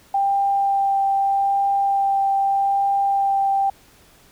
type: tone with vibrato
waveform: sine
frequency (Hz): 790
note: G5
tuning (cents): +13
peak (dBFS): -16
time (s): 0.14-3.7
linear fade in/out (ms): 5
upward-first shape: sine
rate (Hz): 0.81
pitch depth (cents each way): 9
effects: pink hiss -52 dBFS RMS until 4.31 s